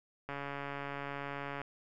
click train, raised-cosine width 0.5 ms, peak -25 dBFS, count 188, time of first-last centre 0.29-1.616 s, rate 141 Hz, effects none

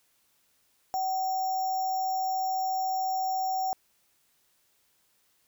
sine tone with sample-and-hold, 757 Hz, F#5, 39 cents sharp, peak -26 dBFS, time 0.94-3.73 s, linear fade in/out 0 ms, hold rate 6300 Hz, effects white hiss -69 dBFS RMS until 5.47 s

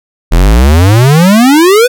square exponential sweep, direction up, 38.89 to 512 Hz, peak -3 dBFS, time 0.31-1.88 s, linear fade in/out 20 ms, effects none

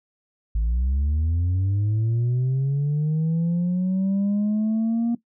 sine linear sweep, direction up, 52 to 236.7 Hz, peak -17 dBFS, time 0.55-5.15 s, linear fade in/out 5 ms, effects noise-tail reverb RT60 0.1 s tail -17 dB re dry + tanh soft clip ceiling -18 dBFS

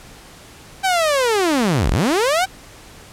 sawtooth linear two-way sweep, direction down then up, 784 to 31 to 784 Hz, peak -11 dBFS, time 0.83-2.46 s, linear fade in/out 20 ms, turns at 1.91 s, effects pink hiss -42 dBFS RMS until 3.12 s + low-pass 11000 Hz 12 dB/octave

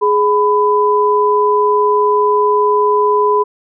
sine tone pair together, 417.6 / 999 Hz, G#4 / B5, +10 / +20 cents, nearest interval octave + minor third, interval 1510 cents, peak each -12 dBFS, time 0.01-3.44 s, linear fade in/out 20 ms, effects none

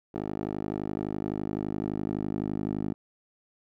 10% pulse tone with band-pass filter sweep, 51.8 Hz, G#1, 4 cents flat, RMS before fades -32 dBFS, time 0.14-2.94 s, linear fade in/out 10 ms, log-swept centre 420 to 270 Hz, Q 1.4, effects none

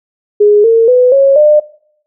sine tone with pitch steps, 415.3 / 455.5 / 499.6 / 548 / 601.1 Hz, G#4 / A#4 / B4 / C#5 / D5, 0 / -40 / +20 / -20 / +40 cents, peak -3 dBFS, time 0.4-1.6 s, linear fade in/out 10 ms, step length 240 ms, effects noise-tail reverb RT60 0.6 s tail -18 dB re dry

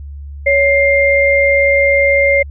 sine tone pair together, 557.8 / 2106 Hz, C#5 / C7, +11 / +11 cents, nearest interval octave + major seventh, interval 2300 cents, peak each -11 dBFS, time 0.46-2.43 s, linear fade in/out 10 ms, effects added 71 Hz sine -26 dBFS peak until 2.5 s

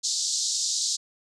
white band-pass noise, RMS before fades -27 dBFS, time 0.03-0.97 s, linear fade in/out 20 ms, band 3900 to 7600 Hz, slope 48 dB/octave, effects none

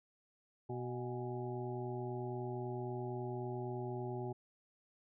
harmonic tone with a mistuned harmonic, 123.8 Hz, B2, 5 cents sharp, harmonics 1 / 2 / 3 / 5 / 6 / 7, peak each -42 / -48 / -42 / -52 / -51 / -49 dBFS, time 0.69-4.33 s, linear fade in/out 10 ms, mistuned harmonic 7, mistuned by -71 cents, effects none

